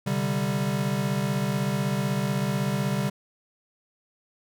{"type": "chord", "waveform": "square", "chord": "C suspended second", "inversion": "none", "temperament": "equal", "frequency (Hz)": [130.81, 146.83, 196], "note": ["C3", "D3", "G3"], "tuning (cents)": [0, 0, 0], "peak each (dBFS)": [-30, -30, -28], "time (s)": [0.06, 3.1], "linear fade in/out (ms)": 10, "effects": []}